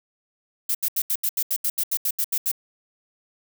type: noise bursts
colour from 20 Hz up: violet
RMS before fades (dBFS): -23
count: 14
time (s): 0.69-2.516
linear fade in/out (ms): 5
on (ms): 58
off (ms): 78
effects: none